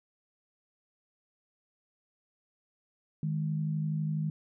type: tone pair together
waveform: sine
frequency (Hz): 155.6 / 207.7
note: D#3 / G#3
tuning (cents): 0 / 0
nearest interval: perfect fourth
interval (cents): 500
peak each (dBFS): -29 / -37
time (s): 3.23-4.3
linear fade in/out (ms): 2
effects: none